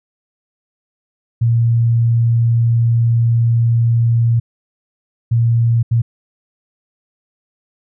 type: tone bursts at uneven times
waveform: sine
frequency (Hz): 116.54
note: A#2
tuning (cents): 0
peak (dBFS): -10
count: 3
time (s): 1.41-4.4 / 5.31-5.83 / 5.91-6.02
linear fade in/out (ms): 10
effects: none